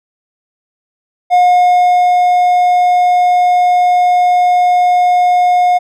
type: tone with ADSR envelope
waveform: triangle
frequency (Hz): 718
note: F5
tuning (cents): +48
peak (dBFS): -3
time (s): 1.3-5.79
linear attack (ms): 35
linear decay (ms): 800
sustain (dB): -2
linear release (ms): 21
effects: none